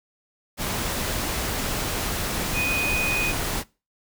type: tone in noise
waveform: sine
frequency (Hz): 2489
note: D#7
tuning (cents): 0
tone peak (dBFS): -23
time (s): 2.53-3.34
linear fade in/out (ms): 50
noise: pink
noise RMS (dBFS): -27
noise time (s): 0.57-3.64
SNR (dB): +1
effects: noise-tail reverb RT60 0.3 s tail -22 dB re dry